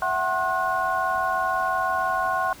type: tone cluster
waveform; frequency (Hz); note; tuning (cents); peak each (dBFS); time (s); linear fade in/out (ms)
sine; 662 / 748 / 1071 / 1461; E5 / F#5 / C6 / F#6; +7 / +19 / +40 / -22; -30 / -26 / -25 / -28; 0.02-2.53; 2
effects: pink hiss -45 dBFS RMS until 2.6 s